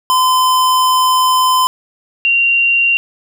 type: tone pair in turn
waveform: square / sine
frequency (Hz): 1023 / 2763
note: C6 / F7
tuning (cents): -39 / -19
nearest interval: octave + perfect fourth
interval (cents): 1720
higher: second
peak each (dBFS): -10 / -9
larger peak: second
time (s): 0.1-1.67 / 2.25-2.97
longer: first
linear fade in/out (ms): 0
effects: none